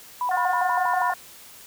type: tone with vibrato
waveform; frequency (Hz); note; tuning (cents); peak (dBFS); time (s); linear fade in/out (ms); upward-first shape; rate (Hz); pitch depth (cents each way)
sine; 856; A5; -48; -22; 0.21-1.12; 2; square; 6.2; 250
type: harmonic tone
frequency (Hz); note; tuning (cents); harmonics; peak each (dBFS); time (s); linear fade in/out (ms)
357.8; F4; +42; 2 / 3 / 4 / 5; -27 / -29 / -30 / -31; 0.31-1.14; 5
effects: white hiss -46 dBFS RMS until 1.66 s